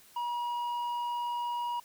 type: tone with tanh clipping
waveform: sine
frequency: 959 Hz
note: A#5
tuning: 49 cents sharp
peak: -32 dBFS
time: 0.16-1.8 s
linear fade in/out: 5 ms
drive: 6 dB
effects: white hiss -58 dBFS RMS until 1.84 s